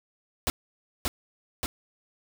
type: noise with echo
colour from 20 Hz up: pink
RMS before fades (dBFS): -26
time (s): 0.47-0.5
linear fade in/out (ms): 0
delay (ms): 580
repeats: 2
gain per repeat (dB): -2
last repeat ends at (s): 1.66
effects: none